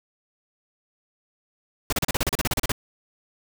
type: noise bursts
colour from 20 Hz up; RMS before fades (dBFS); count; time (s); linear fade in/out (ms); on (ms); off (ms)
pink; -23; 14; 1.9-2.719; 2; 26; 35
effects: none